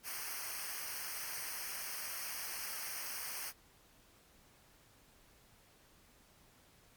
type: noise with comb filter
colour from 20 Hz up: white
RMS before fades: -42 dBFS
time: 0.03-3.53 s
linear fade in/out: 50 ms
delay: 0.27 ms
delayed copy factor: -0.95
effects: pink hiss -65 dBFS RMS until 6.96 s + MP3 96 kbps